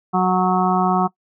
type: harmonic tone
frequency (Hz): 184.1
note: F#3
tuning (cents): -8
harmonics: 1 / 2 / 4 / 5 / 6 / 7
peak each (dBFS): -19 / -24 / -19 / -25 / -23 / -25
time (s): 0.13-1.08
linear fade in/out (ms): 20
effects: noise-tail reverb RT60 0.1 s tail -21 dB re dry